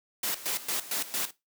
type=noise with tremolo; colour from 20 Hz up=white; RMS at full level=-30 dBFS; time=0.23-1.31 s; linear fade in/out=5 ms; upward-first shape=square; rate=4.4 Hz; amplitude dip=80%; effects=noise-tail reverb RT60 0.2 s tail -17 dB re dry + high-pass 200 Hz 12 dB/octave

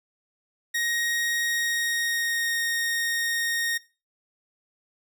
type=tone with pitch glide; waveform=sawtooth; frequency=1877 to 1857.6 Hz; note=A#6 to A#6; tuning=+11 to -7 cents; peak=-21 dBFS; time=0.74-3.78 s; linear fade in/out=10 ms; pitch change=-18 cents; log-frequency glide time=1.42-2.57 s; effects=noise-tail reverb RT60 0.3 s tail -19 dB re dry

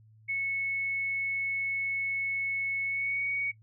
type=tone with pitch glide; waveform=sine; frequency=2202 to 2238 Hz; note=C#7 to C#7; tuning=-12 to +16 cents; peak=-28 dBFS; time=0.28-3.52 s; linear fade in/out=20 ms; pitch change=+28 cents; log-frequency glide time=2.85-3.25 s; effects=noise-tail reverb RT60 0.1 s tail -18 dB re dry + added 109 Hz sine -55 dBFS peak until 3.62 s

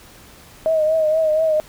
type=tone with vibrato; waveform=sine; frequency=629 Hz; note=D#5; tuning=19 cents sharp; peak=-14 dBFS; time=0.66-1.6 s; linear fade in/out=0 ms; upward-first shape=triangle; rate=4.2 Hz; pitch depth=57 cents each way; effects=pink hiss -45 dBFS RMS until 1.68 s

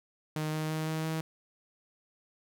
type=tone with pitch steps; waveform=sawtooth; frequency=154.6 / 155.86 / 157.12 / 158.4 / 159.68 Hz; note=D#3 / D#3 / D#3 / D#3 / D#3; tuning=-11 / +3 / +17 / +31 / +45 cents; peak=-27 dBFS; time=0.36-1.21 s; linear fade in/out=2 ms; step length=170 ms; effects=none

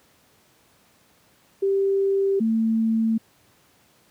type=tone pair in turn; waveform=sine; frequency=392 / 223.9 Hz; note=G4 / A3; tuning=0 / +30 cents; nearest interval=minor seventh; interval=970 cents; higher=first; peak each=-18 dBFS; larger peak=neither; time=1.62-2.4 / 2.4-3.18 s; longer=neither; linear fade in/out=10 ms; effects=pink hiss -59 dBFS RMS until 4.1 s + high-pass 100 Hz 12 dB/octave

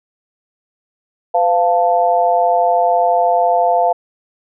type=tone with amplitude modulation; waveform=sine; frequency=695 Hz; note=F5; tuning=9 cents flat; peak=-6 dBFS; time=1.34-3.93 s; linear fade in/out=10 ms; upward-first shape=sine; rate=188 Hz; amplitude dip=100%; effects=none

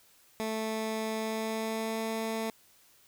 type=tone with pitch glide; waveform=15% pulse; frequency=220 to 222.9 Hz; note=A3 to A3; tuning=0 to +23 cents; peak=-25 dBFS; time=0.4-2.5 s; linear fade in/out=0 ms; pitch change=+23 cents; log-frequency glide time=1.18-2.02 s; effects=white hiss -62 dBFS RMS until 3.07 s

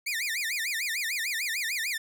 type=tone with vibrato; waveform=sawtooth; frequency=2093 Hz; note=C7; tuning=in tune; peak=-25 dBFS; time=0.06-1.98 s; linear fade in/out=10 ms; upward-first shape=sine; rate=6.7 Hz; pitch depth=290 cents each way; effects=none

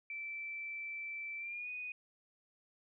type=tone with pitch glide; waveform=sine; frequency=2329 to 2482 Hz; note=D7 to D#7; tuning=-15 to -5 cents; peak=-40 dBFS; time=0.1-1.92 s; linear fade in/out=2 ms; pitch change=+110 cents; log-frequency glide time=1.38-1.7 s; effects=none

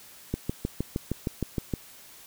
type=click train; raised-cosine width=3 ms; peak=-14 dBFS; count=10; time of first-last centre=0.34-1.738 s; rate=6.44 Hz; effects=white hiss -50 dBFS RMS until 2.26 s

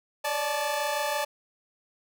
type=tone cluster; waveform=sawtooth; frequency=569 / 595 / 869 Hz; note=C#5 / D5 / A5; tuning=+45 / +22 / -22 cents; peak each=-30 / -27 / -26 dBFS; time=0.24-1.25 s; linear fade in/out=10 ms; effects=none

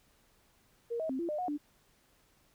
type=tone with pitch steps; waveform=sine; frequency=468.7 / 638 / 262.6 / 340.1 / 603 / 727 / 294 Hz; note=A#4 / D#5 / C4 / F4 / D5 / F#5 / D4; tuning=+9 / +43 / +6 / -46 / +46 / -31 / +2 cents; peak=-32 dBFS; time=0.9-1.579 s; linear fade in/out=20 ms; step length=97 ms; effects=pink hiss -68 dBFS RMS until 2.54 s

